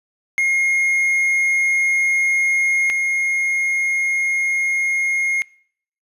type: tone pair in turn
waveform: triangle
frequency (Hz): 2143 / 2143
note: C7 / C7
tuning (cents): +41 / +41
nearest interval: unison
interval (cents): 0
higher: neither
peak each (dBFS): -13 / -15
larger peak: first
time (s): 0.38-2.9 / 2.9-5.42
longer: neither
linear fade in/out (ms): 0
effects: noise-tail reverb RT60 0.6 s tail -23 dB re dry + resampled to 32000 Hz